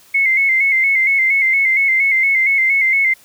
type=tone with vibrato; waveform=sine; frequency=2140 Hz; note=C7; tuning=38 cents sharp; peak=-11 dBFS; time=0.14-3.14 s; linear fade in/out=10 ms; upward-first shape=square; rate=4.3 Hz; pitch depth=46 cents each way; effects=white hiss -48 dBFS RMS until 3.24 s